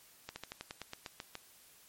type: slowing click train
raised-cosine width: 0.2 ms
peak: -24 dBFS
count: 11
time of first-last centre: 0.29-1.354 s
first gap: 70 ms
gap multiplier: 1.09
effects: white hiss -61 dBFS RMS until 1.88 s + MP3 64 kbps